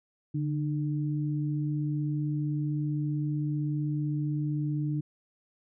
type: tone pair together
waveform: sine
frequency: 146.48 / 302.6 Hz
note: D3 / D#4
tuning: -4 / -48 cents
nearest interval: octave + minor second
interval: 1256 cents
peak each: -28 / -33 dBFS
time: 0.34-5.01 s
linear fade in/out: 10 ms
effects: none